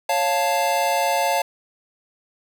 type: chord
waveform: square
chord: Db augmented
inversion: none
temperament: equal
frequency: 554.4 / 698.5 / 880 Hz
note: Db5 / F5 / A5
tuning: 0 / 0 / 0 cents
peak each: -25 / -23 / -23 dBFS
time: 0.09-1.42 s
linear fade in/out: 5 ms
effects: none